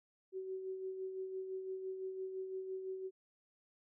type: tone with tremolo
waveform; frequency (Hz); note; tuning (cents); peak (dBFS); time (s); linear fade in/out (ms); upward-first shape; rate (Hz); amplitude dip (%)
sine; 378.1; F#4; +38; -38; 0.32-3.11; 50; sine; 5.9; 45
effects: none